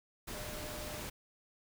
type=tone in noise; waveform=sine; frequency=603 Hz; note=D5; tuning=46 cents sharp; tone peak=-47 dBFS; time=0.34-1.01 s; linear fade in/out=10 ms; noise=pink; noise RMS=-43 dBFS; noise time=0.27-1.1 s; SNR=-7 dB; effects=none